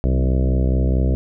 harmonic tone with a mistuned harmonic, 64.6 Hz, C2, 21 cents flat, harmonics 1 / 2 / 3 / 4 / 5 / 6 / 7 / 8 / 9 / 10, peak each -16 / -22 / -26 / -28 / -30 / -32 / -33 / -34 / -35 / -36 dBFS, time 0.04-1.15 s, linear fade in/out 0 ms, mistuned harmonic 3, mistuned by -29 cents, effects none

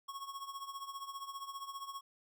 square tone with tremolo, 1100 Hz, C#6, 14 cents flat, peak -40 dBFS, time 0.08-2.01 s, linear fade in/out 10 ms, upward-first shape triangle, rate 15 Hz, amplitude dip 80%, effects none

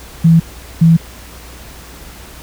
sine tone pair in turn, 164.81 / 164.81 Hz, E3 / E3, 0 / 0 cents, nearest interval unison, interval 0 cents, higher neither, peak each -4 dBFS, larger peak neither, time 0.24-0.4 / 0.81-0.97 s, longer neither, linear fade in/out 10 ms, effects added 60 Hz sine -36 dBFS peak until 2.42 s + pink hiss -36 dBFS RMS until 2.42 s

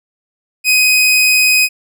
sawtooth tone, 2509 Hz, D#7, 14 cents sharp, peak -5 dBFS, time 0.64-1.69 s, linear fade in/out 50 ms, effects none

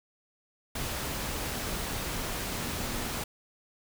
sine tone in noise, 237.3 Hz, A#3, 31 cents sharp, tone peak -43 dBFS, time 2.54-3.18 s, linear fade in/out 5 ms, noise pink, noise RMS -34 dBFS, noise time 0.75-3.24 s, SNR -12 dB, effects none

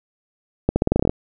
accelerating click train, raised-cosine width 2 ms, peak -3 dBFS, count 11, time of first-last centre 0.69-1.095 s, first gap 70 ms, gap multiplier 0.87, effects none

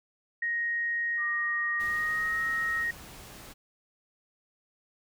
sine tone, 1874 Hz, A#6, 9 cents sharp, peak -27 dBFS, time 0.42-2.91 s, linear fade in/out 5 ms
sine tone with pitch glide, 1194 to 1302.1 Hz, D6 to E6, +28 to -22 cents, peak -36 dBFS, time 1.17-2.85 s, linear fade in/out 50 ms, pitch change +150 cents, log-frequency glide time 1.8-2.43 s
pink noise, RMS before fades -47 dBFS, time 1.79-3.54 s, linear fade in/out 20 ms
effects none

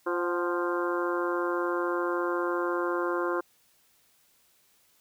harmonic tone with a mistuned harmonic, 174.61 Hz, F3, in tune, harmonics 2 / 3 / 4 / 5 / 6 / 7 / 8 / 9, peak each -29 / -33 / -42 / -42 / -33 / -39 / -36 / -42 dBFS, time 0.06-3.41 s, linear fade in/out 10 ms, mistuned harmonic 4, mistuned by +74 cents, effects white hiss -65 dBFS RMS until 5 s

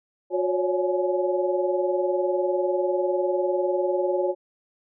sine tone cluster, 361.9 / 549 / 569 / 845 Hz, F#4 / C#5 / C#5 / G#5, -38 / -17 / +45 / +30 cents, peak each -24 / -26 / -28 / -33 dBFS, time 0.3-4.35 s, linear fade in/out 50 ms, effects none

